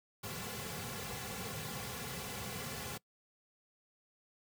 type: noise with comb filter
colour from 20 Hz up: pink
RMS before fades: -42 dBFS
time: 0.23-2.98 s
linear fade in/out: 10 ms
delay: 3.2 ms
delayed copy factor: -0.75
effects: noise-tail reverb RT60 0.1 s tail -22 dB re dry + high-pass 80 Hz 12 dB/octave